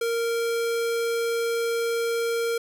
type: tone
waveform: square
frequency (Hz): 463.9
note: A#4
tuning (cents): -8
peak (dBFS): -24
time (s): 0.01-2.58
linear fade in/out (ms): 5
effects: none